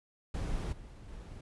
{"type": "noise with level steps", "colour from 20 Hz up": "brown", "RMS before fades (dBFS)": [-35, -49, -46], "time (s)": [0.34, 1.41], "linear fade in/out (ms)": 5, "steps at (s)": [0.72, 1.08], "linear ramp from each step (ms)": 10, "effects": ["resampled to 24000 Hz"]}